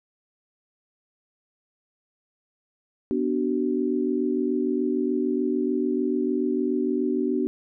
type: chord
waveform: sine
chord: B minor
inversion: none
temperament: equal with one note detuned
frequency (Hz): 246.9 / 293.7 / 376.9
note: B3 / D4 / F#4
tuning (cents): 0 / 0 / +32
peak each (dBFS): -26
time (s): 3.11-7.47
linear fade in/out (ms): 0
effects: none